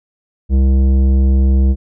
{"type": "tone with tanh clipping", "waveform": "sine", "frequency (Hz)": 66.4, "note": "C2", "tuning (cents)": 26, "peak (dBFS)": -10, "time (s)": [0.49, 1.76], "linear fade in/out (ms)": 50, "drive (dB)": 12, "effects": []}